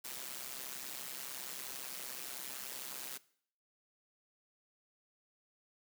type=noise with amplitude modulation; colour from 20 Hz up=white; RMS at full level=-41 dBFS; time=0.04-3.18 s; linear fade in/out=10 ms; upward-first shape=sine; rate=131 Hz; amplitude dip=80%; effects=noise-tail reverb RT60 0.6 s tail -20 dB re dry + high-pass 150 Hz 12 dB/octave